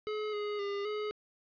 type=tone with pitch steps; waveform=square; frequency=425.9 / 416.2 / 402.7 / 422.3 Hz; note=G#4 / G#4 / G4 / G#4; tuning=+44 / +4 / +47 / +29 cents; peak=-34 dBFS; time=0.07-1.11 s; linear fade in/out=0 ms; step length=260 ms; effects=resampled to 11025 Hz + 10-bit